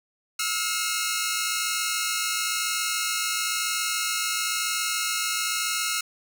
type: tone cluster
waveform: 10% pulse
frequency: 1303 / 1417 / 2156 Hz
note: E6 / F6 / C#7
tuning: -20 / +25 / -49 cents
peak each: -21 dBFS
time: 0.39-6.01 s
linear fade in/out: 5 ms
effects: none